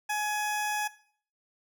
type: tone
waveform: 20% pulse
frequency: 841 Hz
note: G#5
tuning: 22 cents sharp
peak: -23 dBFS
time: 0.09-0.88 s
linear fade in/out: 10 ms
effects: noise-tail reverb RT60 0.5 s tail -17 dB re dry